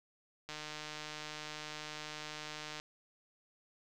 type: click train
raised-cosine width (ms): 0.2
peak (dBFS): -26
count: 352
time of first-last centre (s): 0.49-2.799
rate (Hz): 152
effects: none